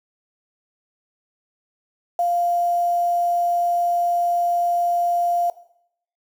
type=tone with quantisation; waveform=sine; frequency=697 Hz; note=F5; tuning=4 cents flat; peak=-17 dBFS; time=2.19-5.5 s; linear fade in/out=2 ms; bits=7; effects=noise-tail reverb RT60 0.7 s tail -17 dB re dry